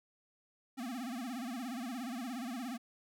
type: tone with vibrato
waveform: square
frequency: 246.9 Hz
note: B3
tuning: in tune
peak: -39 dBFS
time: 0.77-2.78 s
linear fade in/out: 20 ms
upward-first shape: sine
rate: 17 Hz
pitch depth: 160 cents each way
effects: none